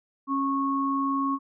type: tone pair together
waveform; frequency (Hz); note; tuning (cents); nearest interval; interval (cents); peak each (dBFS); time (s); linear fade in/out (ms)
sine; 273.9 / 1100; C#4 / C#6; -21 / -14; 2 octaves; 2407; -26; 0.27-1.39; 50
effects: none